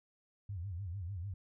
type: tone with vibrato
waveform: sine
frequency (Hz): 92.5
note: F#2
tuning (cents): 0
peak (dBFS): -38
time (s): 0.49-1.34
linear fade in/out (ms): 5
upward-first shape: sine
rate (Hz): 6.7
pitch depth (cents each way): 190
effects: none